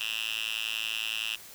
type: tone with high-pass filter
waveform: 5% pulse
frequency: 110.7 Hz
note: A2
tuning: 11 cents sharp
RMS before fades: -33 dBFS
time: 0-1.36 s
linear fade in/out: 10 ms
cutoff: 2700 Hz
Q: 9.4
effects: white hiss -48 dBFS RMS until 1.54 s